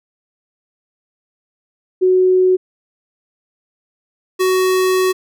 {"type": "tone pair in turn", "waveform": ["sine", "square"], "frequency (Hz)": [370, 372.6], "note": ["F#4", "F#4"], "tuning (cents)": [0, 12], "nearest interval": "unison", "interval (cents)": 12, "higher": "second", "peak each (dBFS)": [-9, -13], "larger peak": "first", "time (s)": [[2.01, 2.57], [4.39, 5.13]], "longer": "second", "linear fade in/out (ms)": 20, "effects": []}